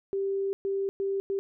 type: tone bursts at uneven times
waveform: sine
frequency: 392 Hz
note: G4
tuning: in tune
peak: -26 dBFS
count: 4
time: 0.13-0.53 / 0.65-0.89 / 1-1.2 / 1.3-1.39 s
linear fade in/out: 0 ms
effects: none